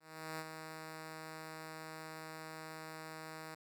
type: tone with ADSR envelope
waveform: 5% pulse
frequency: 158.5 Hz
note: D#3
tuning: 32 cents sharp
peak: -29 dBFS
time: 0-3.55 s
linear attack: 390 ms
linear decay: 46 ms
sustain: -6 dB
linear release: 9 ms
effects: none